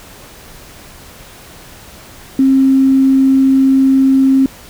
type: tone with tanh clipping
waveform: triangle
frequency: 267.3 Hz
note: C4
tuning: 37 cents sharp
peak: -6 dBFS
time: 2.39-4.46 s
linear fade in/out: 2 ms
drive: 3 dB
effects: pink hiss -37 dBFS RMS until 4.69 s